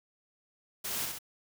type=noise with echo; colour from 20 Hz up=white; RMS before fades=-36 dBFS; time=0.84-1.06 s; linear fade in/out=10 ms; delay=64 ms; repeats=2; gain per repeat=-3 dB; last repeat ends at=1.188 s; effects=none